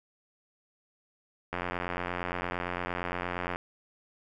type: click train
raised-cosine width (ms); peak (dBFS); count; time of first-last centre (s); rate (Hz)
0.5; -17; 181; 1.53-3.559; 88.7
effects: none